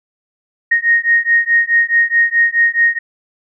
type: beating tone pair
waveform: sine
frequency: 1861 / 1865.7 Hz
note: A#6 / A#6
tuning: -3 / +1 cents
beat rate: 4.7 Hz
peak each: -13 / -13 dBFS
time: 0.71-2.99 s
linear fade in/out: 10 ms
effects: none